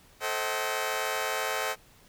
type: chord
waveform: 15% pulse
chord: A diminished seventh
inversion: none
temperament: just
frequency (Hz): 440 / 528 / 633.6 / 760.3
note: A4 / C5 / Eb5 / Gb5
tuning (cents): 0 / +16 / +31 / +47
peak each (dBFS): -28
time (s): 0.2-1.76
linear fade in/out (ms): 50
effects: pink hiss -58 dBFS RMS until 2.08 s